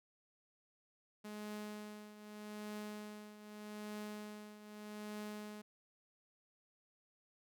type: tone with tremolo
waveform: sawtooth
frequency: 210.4 Hz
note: G#3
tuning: 23 cents sharp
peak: -39 dBFS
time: 1.24-5.62 s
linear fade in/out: 10 ms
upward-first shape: triangle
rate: 0.82 Hz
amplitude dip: 75%
effects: none